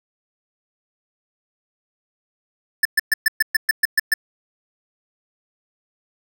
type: tone bursts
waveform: square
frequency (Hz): 1757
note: A6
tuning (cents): -3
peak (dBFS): -13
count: 10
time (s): 2.83-4.14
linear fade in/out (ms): 5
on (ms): 23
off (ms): 120
effects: none